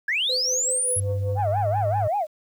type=linear sweep; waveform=sine; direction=up; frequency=1613 to 10990 Hz; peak=-20 dBFS; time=0.08-1 s; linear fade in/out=5 ms
type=tone with tremolo; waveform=sine; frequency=508 Hz; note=B4; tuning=49 cents sharp; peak=-24 dBFS; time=0.29-1.4 s; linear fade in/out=5 ms; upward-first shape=triangle; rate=5.2 Hz; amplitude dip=90%
type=tone with pitch glide; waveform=sine; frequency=98 to 103.83 Hz; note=G2 to G#2; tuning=0 to 0 cents; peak=-22 dBFS; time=0.96-2.08 s; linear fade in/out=10 ms; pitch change=+100 cents; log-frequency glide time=1.28-1.72 s
type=tone with vibrato; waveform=sine; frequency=712 Hz; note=F5; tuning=33 cents sharp; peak=-20 dBFS; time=1.35-2.27 s; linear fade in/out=50 ms; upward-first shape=sine; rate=5.2 Hz; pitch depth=280 cents each way
effects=tanh soft clip ceiling -16 dBFS + 9-bit